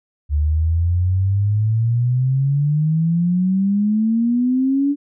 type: exponential sweep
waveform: sine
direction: up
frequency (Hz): 72.4 to 289.2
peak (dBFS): -14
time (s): 0.29-4.96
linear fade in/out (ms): 50
effects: none